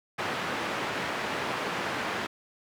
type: band-pass noise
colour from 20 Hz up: white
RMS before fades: -32 dBFS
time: 0.18-2.27 s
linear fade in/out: 10 ms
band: 140 to 1800 Hz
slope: 12 dB/octave
effects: none